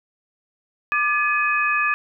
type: tone cluster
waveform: sine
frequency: 1190 / 1711 / 2517 Hz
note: D6 / A6 / D#7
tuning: +22 / -49 / +19 cents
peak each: -22 dBFS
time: 0.92-1.94 s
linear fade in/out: 0 ms
effects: none